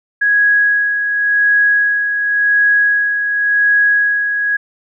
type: tone with tremolo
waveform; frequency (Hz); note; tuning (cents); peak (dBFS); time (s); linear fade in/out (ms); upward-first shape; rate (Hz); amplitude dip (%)
sine; 1661.2; G#6; 0; -8; 0.21-4.57; 10; sine; 0.91; 50
effects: none